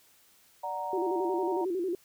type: chord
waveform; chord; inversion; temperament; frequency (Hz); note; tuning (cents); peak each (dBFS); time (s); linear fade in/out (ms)
sine; D augmented; none; equal; 587.3 / 740 / 932.3; D5 / F#5 / A#5; 0 / 0 / 0; -39 / -37 / -34; 0.63-1.65; 10
type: tone with vibrato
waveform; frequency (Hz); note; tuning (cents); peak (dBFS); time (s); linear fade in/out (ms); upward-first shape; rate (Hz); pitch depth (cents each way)
sine; 360.7; F#4; -44; -28; 0.93-1.95; 2; square; 11; 91
effects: white hiss -62 dBFS RMS until 2.04 s